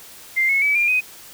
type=tone with pitch steps; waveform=sine; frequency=2093 / 2189 / 2290 / 2396 / 2506 Hz; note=C7 / C#7 / D7 / D7 / D#7; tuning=0 / -22 / -44 / +34 / +12 cents; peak=-15 dBFS; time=0.36-1.01 s; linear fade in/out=20 ms; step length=130 ms; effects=white hiss -42 dBFS RMS until 1.33 s